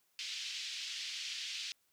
pink band-pass noise, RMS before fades -42 dBFS, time 0.19-1.72 s, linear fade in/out 0 ms, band 2600 to 5600 Hz, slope 24 dB/octave, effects white hiss -75 dBFS RMS until 1.92 s

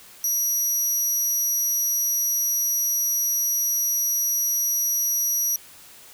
25% pulse tone, 5800 Hz, F#8, 35 cents flat, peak -16 dBFS, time 0.24-5.56 s, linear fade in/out 2 ms, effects white hiss -47 dBFS RMS until 6.13 s

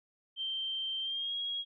sine tone with pitch glide, 3136 to 3296 Hz, G7 to G#7, 0 to -14 cents, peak -33 dBFS, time 0.36-1.65 s, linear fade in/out 50 ms, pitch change +86 cents, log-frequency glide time 1.01-1.35 s, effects none

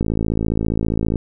click train, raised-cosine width 3 ms, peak -7 dBFS, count 64, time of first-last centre 0.01-1.158 s, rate 54.9 Hz, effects none

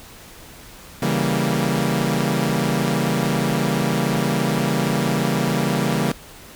sawtooth chord, C# diminished seventh, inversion none, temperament equal, 138.59 / 164.81 / 196 / 233.1 Hz, C#3 / E3 / G3 / Bb3, 0 / 0 / 0 / 0 cents, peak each -20 dBFS, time 1.02-6.12 s, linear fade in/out 5 ms, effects pink hiss -42 dBFS RMS until 6.55 s

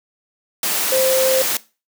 sine tone in noise, 523.3 Hz, C5, in tune, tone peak -15 dBFS, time 0.92-1.42 s, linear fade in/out 2 ms, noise white, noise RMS -20 dBFS, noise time 0.63-1.57 s, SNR +2 dB, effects noise-tail reverb RT60 0.3 s tail -19 dB re dry + high-pass 200 Hz 12 dB/octave

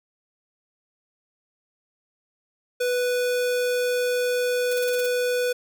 square tone, 493.9 Hz, B4, in tune, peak -22 dBFS, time 2.8-5.53 s, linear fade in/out 10 ms
blue noise bursts, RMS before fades -34 dBFS, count 7, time 4.71-5.064 s, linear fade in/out 5 ms, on 24 ms, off 31 ms
effects none

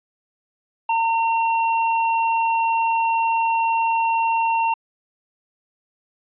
square tone, 911 Hz, A#5, 40 cents flat, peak -18 dBFS, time 0.89-4.74 s, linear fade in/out 5 ms, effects resampled to 8000 Hz

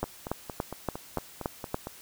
two click trains, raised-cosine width 1 ms, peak -14 / -21 dBFS, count 7 / 9, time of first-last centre 0.03-1.744 / 0.04-1.871 s, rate 3.5 / 4.37 Hz, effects white hiss -50 dBFS RMS until 2.01 s

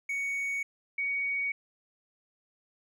triangle / sine tone pair in turn, 2232 / 2243 Hz, C#7 / C#7, +11 / +20 cents, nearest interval unison, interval 9 cents, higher second, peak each -28 dBFS, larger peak neither, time 0.09-0.63 / 0.98-1.52 s, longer neither, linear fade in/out 5 ms, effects none

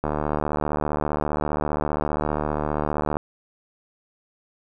click train, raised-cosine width 1 ms, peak -10 dBFS, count 236, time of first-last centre 0.04-3.169 s, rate 75.1 Hz, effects none

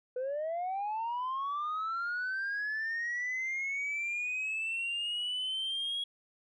sine linear sweep, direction up, 491.9 to 3322 Hz, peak -30 dBFS, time 0.16-6.04 s, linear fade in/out 5 ms, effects tanh soft clip ceiling -30 dBFS

